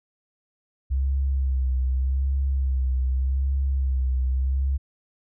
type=tone with vibrato; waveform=sine; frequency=66 Hz; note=C2; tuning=16 cents sharp; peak=-20 dBFS; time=0.9-4.78 s; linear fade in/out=20 ms; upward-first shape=sine; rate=0.84 Hz; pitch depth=51 cents each way; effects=none